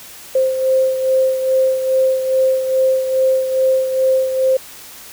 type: beating tone pair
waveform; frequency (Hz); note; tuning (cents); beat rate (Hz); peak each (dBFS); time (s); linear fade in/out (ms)
sine; 523.3 / 525.7; C5 / C5; 0 / +8; 2.4; -13 / -21; 0.35-4.57; 5
effects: white hiss -37 dBFS RMS until 5.12 s